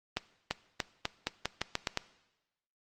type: accelerating click train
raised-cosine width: 0.2 ms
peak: -12 dBFS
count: 10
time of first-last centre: 0.17-1.974 s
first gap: 340 ms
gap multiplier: 0.86
effects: noise-tail reverb RT60 1.0 s tail -18 dB re dry + Opus 24 kbps